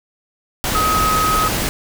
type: tone in noise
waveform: sine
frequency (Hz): 1267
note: D#6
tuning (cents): +31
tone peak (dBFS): -15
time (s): 0.75-1.48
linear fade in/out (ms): 0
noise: pink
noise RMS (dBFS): -20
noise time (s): 0.64-1.69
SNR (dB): +2
effects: none